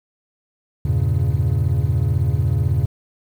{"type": "chord", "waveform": "triangle", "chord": "E diminished seventh", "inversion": "none", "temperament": "equal with one note detuned", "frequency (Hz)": [82.41, 98.45, 116.54, 138.59], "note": ["E2", "G2", "Bb2", "Db3"], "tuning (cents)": [0, 8, 0, 0], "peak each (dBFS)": -19, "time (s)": [0.85, 2.86], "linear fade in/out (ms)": 5, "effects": ["tanh soft clip ceiling -6 dBFS", "8-bit"]}